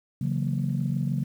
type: chord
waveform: sine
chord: F# dominant seventh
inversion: second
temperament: just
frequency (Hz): 138.75 / 166.5 / 185 / 231.2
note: C#3 / E3 / F#3 / A#3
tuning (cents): +2 / +18 / 0 / -14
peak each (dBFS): -26 / -32 / -30 / -32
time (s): 0.21-1.24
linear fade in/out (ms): 5
effects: tanh soft clip ceiling -15 dBFS + 9-bit